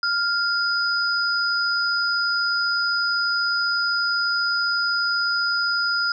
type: tone pair together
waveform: sine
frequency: 1396.9 / 4978 Hz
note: F6 / D#8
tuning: 0 / 0 cents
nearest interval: octave + minor seventh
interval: 2200 cents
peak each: -21 / -24 dBFS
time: 0.03-6.12 s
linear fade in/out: 2 ms
effects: none